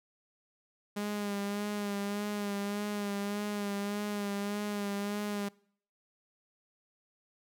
sawtooth tone with vibrato, 204.2 Hz, G#3, 29 cents flat, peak -29 dBFS, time 0.96-5.49 s, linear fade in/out 10 ms, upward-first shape sine, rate 1.7 Hz, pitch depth 30 cents each way, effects noise-tail reverb RT60 0.6 s tail -24 dB re dry

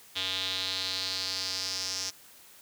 square tone with band-pass filter sweep, 94.2 Hz, F#2, 32 cents sharp, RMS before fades -33 dBFS, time 0.15-2.11 s, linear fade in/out 20 ms, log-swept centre 3500 to 5600 Hz, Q 4.7, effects white hiss -54 dBFS RMS until 2.61 s + high-pass 60 Hz 12 dB/octave

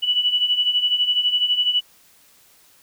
sine beating tone pair, 2947 / 2959 Hz, F#7 / F#7, -8 / -1 cents, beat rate 12 Hz, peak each -23 / -18 dBFS, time 0.02-1.81 s, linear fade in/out 20 ms, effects white hiss -54 dBFS RMS until 2.82 s

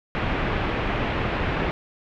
pink low-pass noise, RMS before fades -25 dBFS, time 0.15-1.71 s, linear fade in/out 0 ms, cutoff 2800 Hz, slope 24 dB/octave, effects none

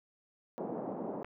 pink band-pass noise, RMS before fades -39 dBFS, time 0.58-1.23 s, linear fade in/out 0 ms, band 210 to 780 Hz, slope 24 dB/octave
click, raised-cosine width 0.5 ms, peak -28 dBFS, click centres 1.246 s
effects none

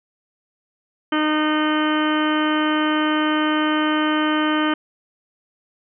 harmonic tone, 306.6 Hz, D#4, 25 cents flat, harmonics 1 / 2 / 3 / 4 / 5 / 6 / 7 / 8 / 9 / 10, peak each -19 / -28 / -28 / -25 / -27 / -31 / -34 / -37 / -38 / -29 dBFS, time 1.12-4.74 s, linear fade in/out 5 ms, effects none

